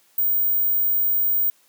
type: tone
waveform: sine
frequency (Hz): 15090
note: A#9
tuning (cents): +20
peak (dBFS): -17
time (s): 0.18-1.5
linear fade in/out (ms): 2
effects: white hiss -59 dBFS RMS until 1.68 s + high-pass 200 Hz 12 dB/octave